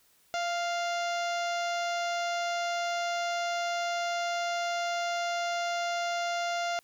harmonic tone with a mistuned harmonic, 698.5 Hz, F5, in tune, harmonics 1 / 2 / 3 / 4 / 5 / 6 / 7 / 8 / 9 / 10, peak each -30 / -36 / -40 / -42 / -44 / -46 / -47 / -48 / -49 / -50 dBFS, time 0.34-6.79 s, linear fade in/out 0 ms, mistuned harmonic 1, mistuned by -21 cents, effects white hiss -65 dBFS RMS until 6.83 s

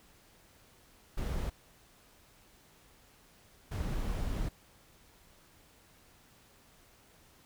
brown noise bursts at uneven times, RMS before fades -34 dBFS, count 2, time 1.17-1.5 / 3.71-4.49 s, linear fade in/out 10 ms, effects pink hiss -62 dBFS RMS until 7.45 s

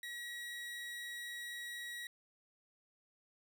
30% pulse tone, 1913 Hz, A#6, 44 cents sharp, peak -40 dBFS, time 0.03-2.07 s, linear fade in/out 2 ms, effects none

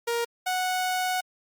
sawtooth tone pair in turn, 469.5 / 737.4 Hz, A#4 / F#5, +12 / -6 cents, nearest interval minor sixth, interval 782 cents, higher second, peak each -21 dBFS, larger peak neither, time 0.07-0.25 / 0.46-1.21 s, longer second, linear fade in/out 10 ms, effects Opus 48 kbps

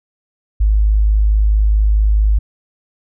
sine tone, 52.3 Hz, G#1, 13 cents sharp, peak -9 dBFS, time 0.6-2.39 s, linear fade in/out 10 ms, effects none

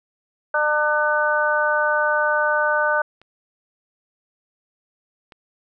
harmonic tone, 300 Hz, D4, 37 cents sharp, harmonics 2 / 3 / 4 / 5, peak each -22 / -24 / -25 / -20 dBFS, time 0.54-3.02 s, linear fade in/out 5 ms
clicks, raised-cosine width 0.3 ms, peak -32 / -27 dBFS, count 2, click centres 3.216 / 5.322 s
effects none

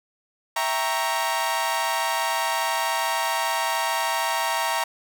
sawtooth chord, E diminished seventh, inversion none, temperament equal, 659.3 / 784 / 932.3 / 1108.7 Hz, E5 / G5 / Bb5 / Db6, 0 / 0 / 0 / 0 cents, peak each -26 / -27 / -21 / -27 dBFS, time 0.56-4.84 s, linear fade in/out 5 ms, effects none

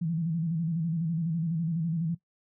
sine tone with vibrato, 164.81 Hz, E3, in tune, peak -26 dBFS, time 0.01-2.15 s, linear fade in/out 10 ms, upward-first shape square, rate 12 Hz, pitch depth 76 cents each way, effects noise-tail reverb RT60 0.1 s tail -17 dB re dry

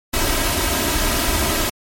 pink noise with comb filter, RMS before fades -19 dBFS, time 0.13-1.7 s, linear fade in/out 10 ms, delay 3.1 ms, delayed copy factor +0.6, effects MP3 64 kbps

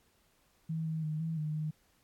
sine tone with pitch steps, 160.9 / 159.2 / 154.2 / 162.4 / 152.9 / 154.3 Hz, E3 / D#3 / D#3 / E3 / D#3 / D#3, -42 / +40 / -15 / -26 / -30 / -14 cents, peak -32 dBFS, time 0.69-1.71 s, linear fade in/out 10 ms, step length 170 ms, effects pink hiss -70 dBFS RMS until 2.03 s + AAC 64 kbps

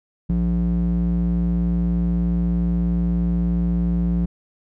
square tone with band-pass filter, 58.4 Hz, A#1, 4 cents sharp, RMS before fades -20 dBFS, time 0.29-4.26 s, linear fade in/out 10 ms, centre 140 Hz, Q 5.5, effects none

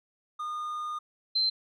triangle / sine tone pair in turn, 1221 / 4107 Hz, D#6 / C8, -33 / -33 cents, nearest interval octave + major sixth, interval 2100 cents, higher second, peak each -30 / -23 dBFS, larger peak second, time 0.39-0.99 / 1.35-1.5 s, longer first, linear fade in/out 10 ms, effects none

